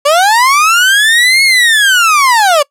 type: linear two-way sweep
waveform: 30% pulse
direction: up then down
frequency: 554.4 to 2192 to 554.4 Hz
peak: -3 dBFS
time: 0.05-2.63 s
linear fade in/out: 10 ms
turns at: 1.43 s
effects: noise-tail reverb RT60 0.1 s tail -24 dB re dry + low-pass 12000 Hz 12 dB/octave